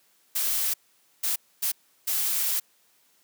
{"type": "noise bursts at uneven times", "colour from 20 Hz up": "blue", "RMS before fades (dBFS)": -26, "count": 4, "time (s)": [[0.35, 0.74], [1.23, 1.36], [1.62, 1.72], [2.07, 2.6]], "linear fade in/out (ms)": 10, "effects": ["white hiss -64 dBFS RMS until 3.23 s", "high-pass 150 Hz 12 dB/octave"]}